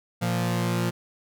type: tone pair together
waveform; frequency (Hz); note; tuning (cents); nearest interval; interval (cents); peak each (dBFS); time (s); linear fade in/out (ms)
sawtooth; 116.54 / 174.61; A#2 / F3; 0 / 0; perfect fifth; 700; -22 / -22; 0.21-0.91; 20
effects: none